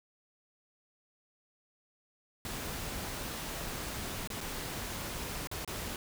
pink noise with dropouts, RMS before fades -39 dBFS, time 2.45-5.96 s, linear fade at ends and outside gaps 1 ms, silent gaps 4.274-4.302 / 4.406-4.411 / 5.472-5.514 / 5.648-5.676 s, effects none

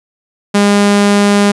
sawtooth tone, 203.3 Hz, G#3, 37 cents flat, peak -3 dBFS, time 0.54-1.52 s, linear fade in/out 10 ms, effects resampled to 24000 Hz

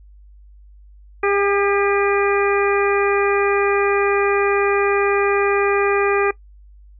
harmonic tone with a mistuned harmonic, 402 Hz, G4, 44 cents sharp, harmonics 1 / 2 / 3 / 4 / 5 / 6, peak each -17 / -25 / -23 / -27 / -27 / -25 dBFS, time 1.23-6.31 s, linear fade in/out 5 ms, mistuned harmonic 5, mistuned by -35 cents, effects noise-tail reverb RT60 0.1 s tail -19 dB re dry + added 50 Hz sine -42 dBFS peak until 6.99 s

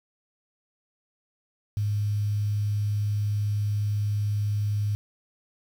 sine tone with quantisation, 103.9 Hz, G#2, 1 cent sharp, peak -23 dBFS, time 1.77-4.95 s, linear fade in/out 0 ms, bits 8, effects none

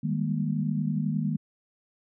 sine tone cluster, 155.4 / 193.2 / 203.7 / 235.5 Hz, D#3 / G3 / G#3 / A#3, -2 / -25 / -33 / +18 cents, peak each -28 / -36 / -30 / -31 dBFS, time 0.03-1.37 s, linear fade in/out 10 ms, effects none

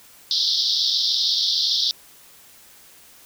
pink band-pass noise, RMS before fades -21 dBFS, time 0.31-1.91 s, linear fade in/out 0 ms, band 3400 to 5400 Hz, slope 96 dB/octave, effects white hiss -49 dBFS RMS until 3.25 s

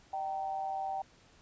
sine tone with amplitude modulation, 773 Hz, G5, 24 cents flat, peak -30 dBFS, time 0.13-1.02 s, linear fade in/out 5 ms, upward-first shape sine, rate 156 Hz, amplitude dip 65%, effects pink hiss -62 dBFS RMS until 1.41 s + resampled to 16000 Hz

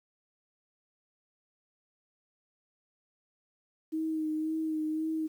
sine tone with vibrato, 314.1 Hz, D#4, 16 cents sharp, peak -29 dBFS, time 3.92-5.28 s, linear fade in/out 20 ms, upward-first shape sine, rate 1.9 Hz, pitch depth 26 cents each way, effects 10-bit

